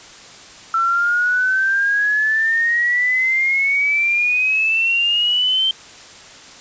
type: exponential sweep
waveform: sine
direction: up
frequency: 1334 to 3136 Hz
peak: -14 dBFS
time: 0.74-5.71 s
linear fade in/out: 2 ms
effects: white hiss -40 dBFS RMS until 6.6 s + resampled to 16000 Hz